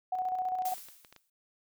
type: tone with tremolo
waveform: sine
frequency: 740 Hz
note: F#5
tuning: in tune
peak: -28 dBFS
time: 0.12-0.74 s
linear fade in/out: 5 ms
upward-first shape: square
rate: 15 Hz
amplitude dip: 40%
type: clicks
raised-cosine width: 0.2 ms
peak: -34 dBFS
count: 7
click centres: 0.622 / 0.745 / 0.781 / 0.886 / 1.048 / 1.126 / 1.163 s
type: noise with exponential decay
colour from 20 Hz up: blue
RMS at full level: -38 dBFS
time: 0.65-1.3 s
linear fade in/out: 5 ms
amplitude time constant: 140 ms
effects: none

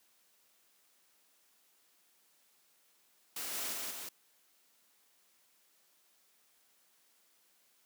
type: noise with echo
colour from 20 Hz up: white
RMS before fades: -40 dBFS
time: 3.36-3.73 s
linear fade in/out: 5 ms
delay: 180 ms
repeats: 2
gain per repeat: -2 dB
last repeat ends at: 4.09 s
effects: white hiss -70 dBFS RMS until 7.85 s + high-pass 200 Hz 12 dB/octave

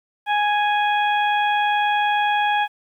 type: harmonic tone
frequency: 830.6 Hz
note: G#5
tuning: in tune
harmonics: 1 / 2 / 3 / 4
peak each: -18 / -24 / -28 / -30 dBFS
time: 0.26-2.68 s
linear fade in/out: 50 ms
effects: 9-bit

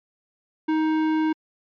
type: tone with tanh clipping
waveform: sine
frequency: 313.8 Hz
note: D#4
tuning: 15 cents sharp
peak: -21 dBFS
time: 0.68-1.33 s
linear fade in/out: 10 ms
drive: 15 dB
effects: MP3 64 kbps

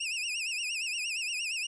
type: tone with vibrato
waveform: sawtooth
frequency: 2636 Hz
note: E7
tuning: 1 cent flat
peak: -28 dBFS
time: 0-1.67 s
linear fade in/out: 10 ms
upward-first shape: triangle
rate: 8.6 Hz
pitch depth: 170 cents each way
effects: resampled to 22050 Hz

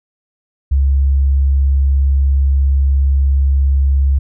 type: tone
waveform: sine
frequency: 68.5 Hz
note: C#2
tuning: 20 cents flat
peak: -9 dBFS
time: 0.71-4.19 s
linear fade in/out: 10 ms
effects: none

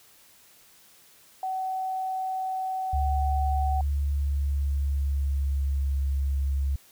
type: tone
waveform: sine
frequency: 755 Hz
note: F#5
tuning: 35 cents sharp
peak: -27 dBFS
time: 1.43-3.81 s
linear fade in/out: 2 ms
type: tone with pitch glide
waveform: sine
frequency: 71.1 to 68.84 Hz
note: C#2 to C#2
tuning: +45 to -11 cents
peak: -23 dBFS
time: 2.93-6.76 s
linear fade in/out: 5 ms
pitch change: -56 cents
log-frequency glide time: 3.86-5.97 s
effects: white hiss -56 dBFS RMS until 6.91 s

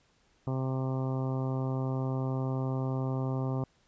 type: harmonic tone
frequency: 131.4 Hz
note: C3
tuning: 8 cents sharp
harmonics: 1 / 2 / 3 / 4 / 5 / 6 / 7 / 8 / 9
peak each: -30 / -36 / -40 / -42 / -44 / -46 / -47 / -48 / -49 dBFS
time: 0.47-3.64 s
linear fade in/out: 2 ms
effects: pink hiss -68 dBFS RMS until 3.87 s + resampled to 16000 Hz

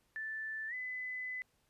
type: tone with pitch glide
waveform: sine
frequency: 1760 to 2010 Hz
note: A6 to B6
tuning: 0 to +30 cents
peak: -38 dBFS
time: 0.16-1.42 s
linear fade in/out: 0 ms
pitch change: +230 cents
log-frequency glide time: 0.68-0.74 s
effects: pink hiss -75 dBFS RMS until 1.69 s + resampled to 32000 Hz

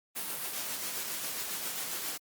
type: noise with tremolo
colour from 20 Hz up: white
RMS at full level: -35 dBFS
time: 0.15-2.18 s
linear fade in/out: 20 ms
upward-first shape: sine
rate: 7.4 Hz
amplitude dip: 30%
effects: high-pass 150 Hz 12 dB/octave + Opus 32 kbps

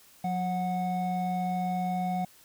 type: tone pair together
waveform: triangle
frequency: 180.45 / 734 Hz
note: F#3 / F#5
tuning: -43 / -14 cents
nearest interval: 2 octaves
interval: 2429 cents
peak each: -28 dBFS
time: 0.24-2.25 s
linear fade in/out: 5 ms
effects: white hiss -57 dBFS RMS until 2.44 s

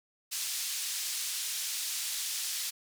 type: band-pass noise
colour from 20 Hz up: pink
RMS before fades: -35 dBFS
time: 0.31-2.71 s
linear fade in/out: 20 ms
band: 4100 to 12000 Hz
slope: 12 dB/octave
effects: none

